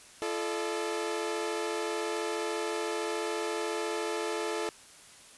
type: tone cluster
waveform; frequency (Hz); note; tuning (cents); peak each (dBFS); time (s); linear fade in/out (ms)
sawtooth; 340.8 / 434.8 / 600; F4 / A4 / D5; -42 / -21 / +37; -32 / -29 / -36; 0.22-4.69; 0
effects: white hiss -53 dBFS RMS until 5.37 s + resampled to 24000 Hz